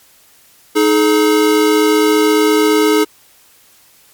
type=tone pair together; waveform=square; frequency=311.1 / 425.8 Hz; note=D#4 / G#4; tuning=0 / +43 cents; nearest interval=perfect fourth; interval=543 cents; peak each=-13 / -12 dBFS; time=0.75-3.05 s; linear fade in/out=20 ms; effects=white hiss -48 dBFS RMS until 4.13 s + MP3 96 kbps